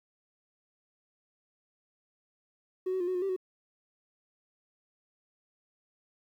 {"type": "tone with pitch steps", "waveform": "triangle", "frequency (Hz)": [371, 375.4, 352.2, 369.8, 358.4, 389.5, 371.2], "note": ["F#4", "F#4", "F4", "F#4", "F4", "G4", "F#4"], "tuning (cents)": [5, 25, 15, -1, 45, -11, 6], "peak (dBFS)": -25, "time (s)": [2.86, 3.364], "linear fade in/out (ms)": 10, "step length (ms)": 72, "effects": ["tanh soft clip ceiling -25 dBFS", "11-bit"]}